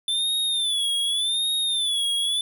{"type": "tone with vibrato", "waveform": "square", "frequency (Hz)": 3514, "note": "A7", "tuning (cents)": -3, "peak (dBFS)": -22, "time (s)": [0.08, 2.41], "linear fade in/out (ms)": 2, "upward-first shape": "sine", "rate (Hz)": 0.86, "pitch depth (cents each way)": 110, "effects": []}